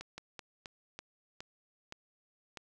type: slowing click train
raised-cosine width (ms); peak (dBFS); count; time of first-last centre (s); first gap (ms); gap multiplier
0.2; -26; 8; 0.01-2.572; 170; 1.25
effects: none